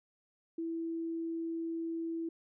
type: tone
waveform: sine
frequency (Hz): 330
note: E4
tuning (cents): +2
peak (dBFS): -34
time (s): 0.58-2.29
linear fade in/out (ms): 5
effects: none